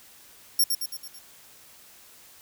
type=tone with echo; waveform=5% pulse; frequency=5530 Hz; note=F8; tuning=18 cents flat; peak=-12 dBFS; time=0.59-0.64 s; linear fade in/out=5 ms; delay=110 ms; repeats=5; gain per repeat=-5 dB; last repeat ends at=1.19 s; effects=white hiss -52 dBFS RMS until 2.41 s